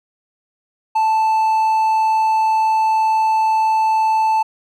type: tone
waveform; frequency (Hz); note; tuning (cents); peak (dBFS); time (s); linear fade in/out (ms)
triangle; 879; A5; -2; -11; 0.95-4.43; 10
effects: none